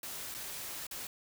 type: noise with dropouts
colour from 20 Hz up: white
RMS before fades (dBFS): -42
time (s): 0.03-1.07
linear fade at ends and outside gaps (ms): 2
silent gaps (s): 0.343-0.347 / 0.868-0.911
effects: none